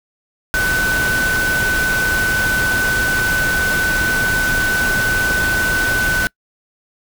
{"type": "tone in noise", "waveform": "sine", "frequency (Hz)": 1506, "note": "F#6", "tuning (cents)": 30, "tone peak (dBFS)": -15, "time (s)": [0.54, 6.27], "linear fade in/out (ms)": 0, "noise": "pink", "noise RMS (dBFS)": -22, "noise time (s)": [0.54, 6.27], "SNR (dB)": 4, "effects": ["noise-tail reverb RT60 0.1 s tail -25 dB re dry"]}